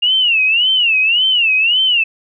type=tone with vibrato; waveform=sine; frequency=2794 Hz; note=F7; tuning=in tune; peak=-10 dBFS; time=0.02-2.04 s; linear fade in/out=10 ms; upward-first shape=sine; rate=1.8 Hz; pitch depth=180 cents each way; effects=none